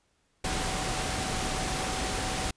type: tone in noise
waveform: sine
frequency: 755 Hz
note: F#5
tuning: 35 cents sharp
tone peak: -38 dBFS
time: 0.44-2.51 s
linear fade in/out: 5 ms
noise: pink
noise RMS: -31 dBFS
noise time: 0.44-2.51 s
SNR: -10 dB
effects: pink hiss -71 dBFS RMS until 2.56 s + resampled to 22050 Hz